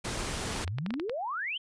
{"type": "noise", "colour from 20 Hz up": "pink", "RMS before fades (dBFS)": -34, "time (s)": [0.04, 0.65], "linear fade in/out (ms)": 10}
{"type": "clicks", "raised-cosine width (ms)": 0.3, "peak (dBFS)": -21, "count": 10, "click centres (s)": [0.524, 0.563, 0.612, 0.678, 0.785, 0.863, 0.906, 0.94, 0.998, 1.096]}
{"type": "exponential sweep", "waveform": "sine", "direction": "up", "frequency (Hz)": [76.9, 3205], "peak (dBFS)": -31, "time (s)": [0.64, 1.58], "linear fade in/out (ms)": 10}
{"effects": ["resampled to 22050 Hz"]}